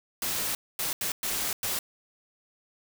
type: noise bursts at uneven times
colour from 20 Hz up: white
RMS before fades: -30 dBFS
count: 5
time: 0.22-0.55 / 0.79-0.93 / 1.01-1.12 / 1.23-1.53 / 1.63-1.79 s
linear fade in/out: 2 ms
effects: none